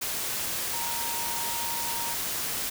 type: tone in noise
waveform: sine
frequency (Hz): 932.3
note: A#5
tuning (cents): 0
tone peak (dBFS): -35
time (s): 0.73-2.15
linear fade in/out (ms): 10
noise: white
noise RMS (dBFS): -31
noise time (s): 0.01-2.7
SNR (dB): -7
effects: none